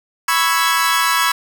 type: chord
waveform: sawtooth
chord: C# minor seventh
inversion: third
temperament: equal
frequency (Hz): 987.8 / 1108.7 / 1318.5 / 1661.2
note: B5 / C#6 / E6 / G#6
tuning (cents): 0 / 0 / 0 / 0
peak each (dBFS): -16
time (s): 0.28-1.32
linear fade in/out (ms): 5
effects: none